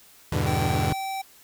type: chord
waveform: sawtooth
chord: E minor seventh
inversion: none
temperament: equal with one note detuned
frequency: 82.41 / 100.41 / 123.47 / 146.83 Hz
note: E2 / G2 / B2 / D3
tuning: 0 / +42 / 0 / 0 cents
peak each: -24 dBFS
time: 0.32-0.93 s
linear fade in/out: 5 ms
type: tone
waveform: square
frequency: 774 Hz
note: G5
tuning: 22 cents flat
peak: -29 dBFS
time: 0.46-1.22 s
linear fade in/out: 10 ms
effects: white hiss -53 dBFS RMS until 1.43 s